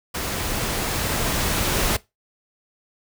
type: noise with level ramp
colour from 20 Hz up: pink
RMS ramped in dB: -27 to -21 dBFS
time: 0.14-1.97 s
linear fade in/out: 10 ms
effects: noise-tail reverb RT60 0.2 s tail -20 dB re dry